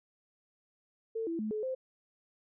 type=tone with pitch steps; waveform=sine; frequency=448.8 / 332.3 / 215.7 / 428.4 / 520 Hz; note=A4 / E4 / A3 / A4 / C5; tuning=+34 / +14 / -34 / -46 / -11 cents; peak=-32 dBFS; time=1.15-1.75 s; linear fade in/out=10 ms; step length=120 ms; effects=none